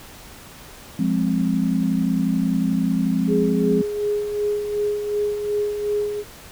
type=chord; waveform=sine; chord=F minor; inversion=none; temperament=equal with one note detuned; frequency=176.44 / 207.7 / 261.6 Hz; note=F3 / Ab3 / C4; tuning=+18 / 0 / 0 cents; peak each=-22 dBFS; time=0.99-3.82 s; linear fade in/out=5 ms
type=tone with tremolo; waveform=sine; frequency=415.3 Hz; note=G#4; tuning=in tune; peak=-18 dBFS; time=3.27-6.24 s; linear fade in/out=50 ms; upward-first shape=sine; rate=2.7 Hz; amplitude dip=50%
effects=pink hiss -42 dBFS RMS until 6.51 s